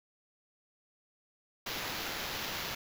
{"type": "noise with sample-and-hold", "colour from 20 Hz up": "violet", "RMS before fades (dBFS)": -38, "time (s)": [1.66, 2.75], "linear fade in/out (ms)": 5, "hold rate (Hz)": 8820, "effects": []}